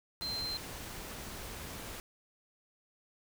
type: tone in noise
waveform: sine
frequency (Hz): 4127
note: C8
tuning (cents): -25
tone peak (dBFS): -35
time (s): 0.22-0.57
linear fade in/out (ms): 0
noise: pink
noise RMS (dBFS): -44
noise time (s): 0.21-2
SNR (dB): +6
effects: none